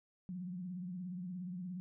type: tone with vibrato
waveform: sine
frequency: 180.5 Hz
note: F#3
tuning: 43 cents flat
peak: -40 dBFS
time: 0.29-1.8 s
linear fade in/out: 0 ms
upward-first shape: triangle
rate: 17 Hz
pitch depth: 100 cents each way
effects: none